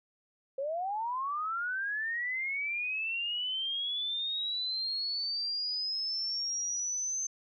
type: linear sweep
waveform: sine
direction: up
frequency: 523.3 to 6272 Hz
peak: -31 dBFS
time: 0.58-7.27 s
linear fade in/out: 5 ms
effects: none